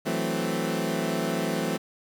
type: chord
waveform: 20% pulse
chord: F# half-diminished seventh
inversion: third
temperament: equal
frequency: 164.81 / 185 / 220 / 261.6 Hz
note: E3 / F#3 / A3 / C4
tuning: 0 / 0 / 0 / 0 cents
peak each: -26 / -27 / -26 / -27 dBFS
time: 0.05-1.78 s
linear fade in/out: 20 ms
effects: 9-bit